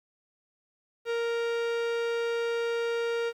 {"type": "tone", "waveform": "45% pulse", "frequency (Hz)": 466.2, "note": "A#4", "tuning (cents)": 0, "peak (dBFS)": -27, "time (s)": [1.05, 3.33], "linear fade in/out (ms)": 50, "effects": ["low-pass 4000 Hz 12 dB/octave", "10-bit"]}